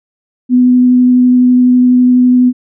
sine tone with vibrato, 249.6 Hz, B3, 19 cents sharp, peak -4 dBFS, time 0.49-2.53 s, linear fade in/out 50 ms, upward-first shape sine, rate 12 Hz, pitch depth 8 cents each way, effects none

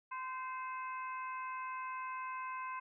harmonic tone with a mistuned harmonic, 516 Hz, C5, 24 cents flat, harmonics 2 / 3 / 4 / 5, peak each -40 / -49 / -52 / -51 dBFS, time 0.11-2.8 s, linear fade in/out 10 ms, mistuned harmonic 4, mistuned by +25 cents, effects none

